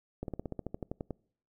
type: slowing click train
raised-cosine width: 2 ms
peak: -23 dBFS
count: 13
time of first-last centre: 0.23-1.107 s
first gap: 52 ms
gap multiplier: 1.06
effects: noise-tail reverb RT60 0.6 s tail -26 dB re dry